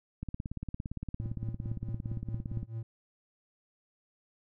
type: click train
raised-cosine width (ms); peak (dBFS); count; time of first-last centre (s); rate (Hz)
5; -24; 43; 0.23-2.63; 17.5
type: tone with tremolo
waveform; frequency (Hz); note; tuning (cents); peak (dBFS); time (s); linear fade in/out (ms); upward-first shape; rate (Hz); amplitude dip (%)
triangle; 113.1; A2; +48; -31; 1.2-2.83; 5; triangle; 4.6; 100
effects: none